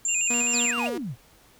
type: tone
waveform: sine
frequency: 7290 Hz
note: A#8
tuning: 40 cents flat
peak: -23 dBFS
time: 0.05-0.71 s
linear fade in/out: 2 ms
type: tone with vibrato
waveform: triangle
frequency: 2637 Hz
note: E7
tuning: in tune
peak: -26 dBFS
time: 0.08-0.88 s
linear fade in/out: 10 ms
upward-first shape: square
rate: 7.7 Hz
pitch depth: 91 cents each way
type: tone with tremolo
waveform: sawtooth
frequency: 239.2 Hz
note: A#3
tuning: 45 cents sharp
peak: -24 dBFS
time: 0.3-0.98 s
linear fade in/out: 5 ms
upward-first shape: square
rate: 4.2 Hz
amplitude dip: 35%
type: exponential sweep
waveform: sine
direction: down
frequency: 6272 to 103.3 Hz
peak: -29 dBFS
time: 0.51-1.16 s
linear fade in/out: 50 ms
effects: pink hiss -56 dBFS RMS until 1.59 s